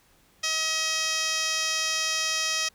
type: tone with band-pass filter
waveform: 15% pulse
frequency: 636 Hz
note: D#5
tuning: 38 cents sharp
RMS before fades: -27 dBFS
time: 0.43-2.69 s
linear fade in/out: 10 ms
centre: 4600 Hz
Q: 4.1
effects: pink hiss -61 dBFS RMS until 2.74 s